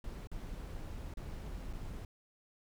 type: noise with dropouts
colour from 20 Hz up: brown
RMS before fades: -43 dBFS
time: 0.04-2.05 s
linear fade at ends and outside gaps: 2 ms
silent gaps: 0.272-0.315 / 1.139-1.171 / 1.729-1.733 s
effects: none